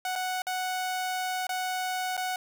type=tone with dropouts; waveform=sawtooth; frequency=740 Hz; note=F#5; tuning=in tune; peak=-25 dBFS; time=0.05-2.36 s; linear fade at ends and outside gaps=2 ms; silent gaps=0.155-0.159 / 0.42-0.468 / 1.469-1.492 / 2.168-2.176 s; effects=10-bit